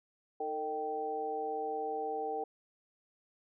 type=harmonic tone with a mistuned harmonic; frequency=155.56 Hz; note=D#3; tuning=in tune; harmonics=2 / 3 / 4 / 5; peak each=-47 / -37 / -46 / -36 dBFS; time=0.4-2.44 s; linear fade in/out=5 ms; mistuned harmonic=3; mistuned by=-55 cents; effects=none